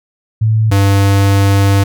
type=tone pair in turn; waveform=sine / square; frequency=110 / 98.96 Hz; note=A2 / G2; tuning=0 / +17 cents; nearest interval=major second; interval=183 cents; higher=first; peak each=-8 dBFS; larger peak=neither; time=0.41-0.71 / 0.71-1.84 s; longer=second; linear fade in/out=10 ms; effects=none